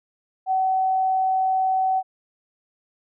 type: tone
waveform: sine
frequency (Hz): 757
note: F#5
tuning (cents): +39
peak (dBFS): -18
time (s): 0.46-2.03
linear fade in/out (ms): 50
effects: none